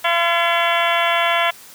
harmonic tone with a mistuned harmonic, 340.7 Hz, F4, 43 cents flat, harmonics 2 / 3 / 4 / 5 / 6 / 7 / 8 / 9 / 10, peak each -20 / -22 / -23 / -24 / -25 / -25 / -26 / -27 / -27 dBFS, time 0.04-1.51 s, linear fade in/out 10 ms, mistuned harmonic 7, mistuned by -91 cents, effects white hiss -42 dBFS RMS until 1.74 s + high-pass 100 Hz 12 dB/octave

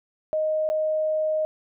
sine tone with dropouts, 622.3 Hz, D#5, in tune, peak -21 dBFS, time 0.33-1.45 s, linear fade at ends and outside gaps 0 ms, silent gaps 0.69-0.7 s, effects none

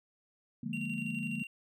sine chord, Bb dominant seventh, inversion first, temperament equal, 146.83 / 174.61 / 207.7 / 233.1 Hz, D3 / F3 / Ab3 / Bb3, 0 / 0 / 0 / 0 cents, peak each -42 / -42 / -40 / -38 dBFS, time 0.63-1.43 s, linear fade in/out 5 ms
triangle tone with tremolo, 2758 Hz, F7, 22 cents flat, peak -36 dBFS, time 0.73-1.47 s, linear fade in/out 2 ms, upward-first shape square, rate 12 Hz, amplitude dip 40%
effects none

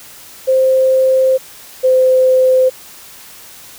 sine tone pair in turn, 523.3 / 515.8 Hz, C5 / C5, 0 / -25 cents, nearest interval unison, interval 25 cents, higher first, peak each -8 / -7 dBFS, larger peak second, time 0.47-1.38 / 1.83-2.7 s, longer first, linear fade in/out 20 ms, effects white hiss -37 dBFS RMS until 3.78 s

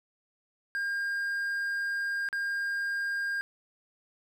triangle tone with dropouts, 1609 Hz, G6, 45 cents sharp, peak -27 dBFS, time 0.75-3.41 s, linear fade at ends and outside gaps 0 ms, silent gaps 2.288-2.328 s, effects none

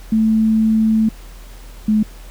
sine tone pair in turn, 220 / 214.5 Hz, A3 / A3, 0 / -44 cents, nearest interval unison, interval 44 cents, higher first, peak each -11 dBFS, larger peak neither, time 0.12-1.09 / 1.88-2.03 s, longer first, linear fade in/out 5 ms, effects added 41 Hz sine -34 dBFS peak until 2.3 s + pink hiss -44 dBFS RMS until 2.3 s

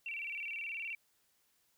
sine tone with vibrato, 2509 Hz, D#7, 14 cents sharp, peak -38 dBFS, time 0.06-0.95 s, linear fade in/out 2 ms, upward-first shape square, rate 19 Hz, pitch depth 140 cents each way, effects white hiss -74 dBFS RMS until 1.77 s

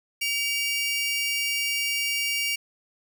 sawtooth tone pair together, 2290 / 2800 Hz, D7 / F7, -44 / +4 cents, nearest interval minor third, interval 348 cents, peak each -24 dBFS, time 0.21-2.56 s, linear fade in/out 10 ms, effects none

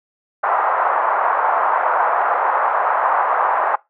white band-pass noise, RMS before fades -17 dBFS, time 0.43-3.76 s, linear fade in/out 10 ms, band 690 to 1200 Hz, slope 24 dB/octave, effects noise-tail reverb RT60 0.2 s tail -21 dB re dry + low-pass 2000 Hz 12 dB/octave

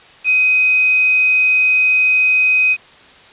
sine tone with quantisation, 2513 Hz, D#7, 17 cents sharp, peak -10 dBFS, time 0.24-2.77 s, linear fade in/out 50 ms, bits 5, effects white hiss -43 dBFS RMS until 3.32 s + resampled to 8000 Hz

